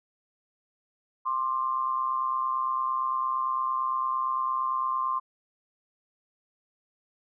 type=tone pair together; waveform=sine; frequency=1052 / 1180.8 Hz; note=C6 / D6; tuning=+9 / +9 cents; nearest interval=major second; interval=200 cents; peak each=-26 / -32 dBFS; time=1.25-5.2 s; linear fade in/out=20 ms; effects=none